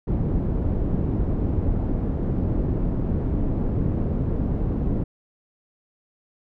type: low-pass noise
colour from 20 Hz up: pink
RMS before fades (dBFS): -23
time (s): 0.07-5.04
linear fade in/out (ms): 10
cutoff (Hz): 320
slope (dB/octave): 12
effects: none